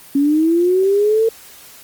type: linear sweep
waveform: sine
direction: up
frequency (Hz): 274.9 to 456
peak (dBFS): -11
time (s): 0.15-1.29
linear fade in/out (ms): 5
effects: white hiss -41 dBFS RMS until 1.83 s + Opus 24 kbps